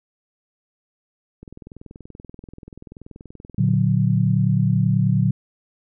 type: click train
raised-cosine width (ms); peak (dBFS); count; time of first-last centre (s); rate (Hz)
3; -26; 49; 1.43-3.738; 20.8
type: chord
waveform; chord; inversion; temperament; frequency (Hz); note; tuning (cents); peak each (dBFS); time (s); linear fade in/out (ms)
sine; Bb augmented; none; equal; 116.54 / 146.83 / 185; Bb2 / D3 / F#3; 0 / 0 / 0; -19 / -20 / -20; 3.58-5.31; 5
effects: none